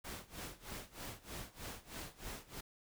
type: noise with tremolo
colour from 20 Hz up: pink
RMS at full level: -45 dBFS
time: 0.04-2.61 s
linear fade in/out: 10 ms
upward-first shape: sine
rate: 3.2 Hz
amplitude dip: 90%
effects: none